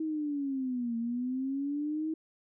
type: linear two-way sweep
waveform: sine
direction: down then up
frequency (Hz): 320 to 228.8 to 320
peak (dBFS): -30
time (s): 0-2.14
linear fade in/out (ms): 5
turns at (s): 0.97
effects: none